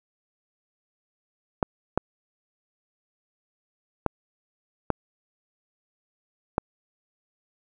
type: clicks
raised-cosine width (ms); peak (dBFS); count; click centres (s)
1; -7; 5; 1.628 / 1.976 / 4.063 / 4.903 / 6.581
effects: none